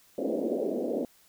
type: band-pass noise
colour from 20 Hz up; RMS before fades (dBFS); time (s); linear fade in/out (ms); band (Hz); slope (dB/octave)
pink; -30; 0.18-1.05; 2; 230 to 610; 48
effects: white hiss -61 dBFS RMS until 1.28 s